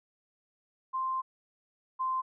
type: tone pair in turn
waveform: sine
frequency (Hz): 1046.5 / 1040.5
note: C6 / C6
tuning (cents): 0 / -10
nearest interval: unison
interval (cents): 10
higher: first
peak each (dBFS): -29 / -28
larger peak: second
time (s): 0.93-1.22 / 1.99-2.22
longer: first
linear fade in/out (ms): 20
effects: none